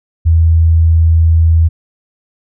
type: tone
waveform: sine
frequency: 81.8 Hz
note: E2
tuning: 13 cents flat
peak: -5 dBFS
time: 0.25-1.69 s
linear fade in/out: 20 ms
effects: none